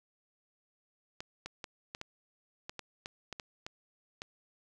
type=clicks; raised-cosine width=0.2 ms; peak=-23 dBFS; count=12; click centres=1.205 / 1.46 / 1.642 / 1.949 / 2.014 / 2.695 / 2.793 / 3.059 / 3.327 / 3.398 / 3.665 / 4.219 s; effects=none